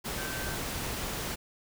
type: tone in noise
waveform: sine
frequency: 1549 Hz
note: G6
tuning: 21 cents flat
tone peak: -40 dBFS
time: 0.17-0.56 s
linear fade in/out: 20 ms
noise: pink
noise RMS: -35 dBFS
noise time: 0.04-1.36 s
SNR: -8 dB
effects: none